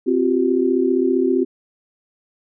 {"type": "chord", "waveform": "sine", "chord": "C suspended fourth", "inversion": "none", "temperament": "equal with one note detuned", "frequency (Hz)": [261.6, 349.2, 384.4], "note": ["C4", "F4", "G4"], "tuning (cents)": [0, 0, -34], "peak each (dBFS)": -19, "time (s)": [0.06, 1.45], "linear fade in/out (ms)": 20, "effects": []}